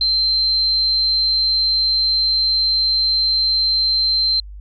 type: tone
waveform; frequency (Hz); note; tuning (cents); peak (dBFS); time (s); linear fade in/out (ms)
sine; 4121; C8; -27; -14; 0.01-4.4; 2
effects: added 50 Hz sine -32 dBFS peak until 4.6 s